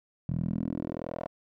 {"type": "tone with band-pass filter sweep", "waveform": "10% pulse", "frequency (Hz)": 41.32, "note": "E1", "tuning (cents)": 5, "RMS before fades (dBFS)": -33, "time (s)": [0.29, 1.27], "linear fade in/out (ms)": 0, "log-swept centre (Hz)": [140, 680], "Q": 2.4, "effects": []}